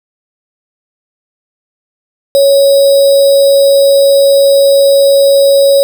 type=tone with sample-and-hold; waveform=sine; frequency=554.4 Hz; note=C#5; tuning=in tune; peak=-3 dBFS; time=2.35-5.83 s; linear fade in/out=0 ms; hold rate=4410 Hz; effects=none